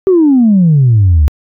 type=exponential sweep; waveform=sine; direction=down; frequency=392 to 69.3 Hz; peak=-3 dBFS; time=0.07-1.28 s; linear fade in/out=0 ms; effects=tanh soft clip ceiling -1 dBFS